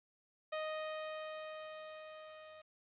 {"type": "tone with level ramp", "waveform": "sawtooth", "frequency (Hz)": 622.3, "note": "D#5", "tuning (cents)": 0, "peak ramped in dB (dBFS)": [-33, -49], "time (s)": [0.52, 2.62], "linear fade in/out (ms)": 10, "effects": ["resampled to 8000 Hz", "11-bit"]}